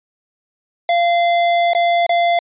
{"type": "tone with dropouts", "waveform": "square", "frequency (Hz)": 690, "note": "F5", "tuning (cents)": -21, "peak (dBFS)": -13, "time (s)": [0.89, 2.39], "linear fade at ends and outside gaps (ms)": 2, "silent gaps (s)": [[1.734, 1.749], [2.065, 2.093]], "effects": ["resampled to 8000 Hz"]}